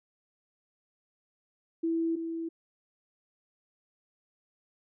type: tone pair in turn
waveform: sine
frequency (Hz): 329.6 / 329.6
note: E4 / E4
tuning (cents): 0 / 0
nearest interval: unison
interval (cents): 0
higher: neither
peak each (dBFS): -26 / -32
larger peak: first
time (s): 1.83-2.16 / 2.16-2.49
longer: neither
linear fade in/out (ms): 10
effects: none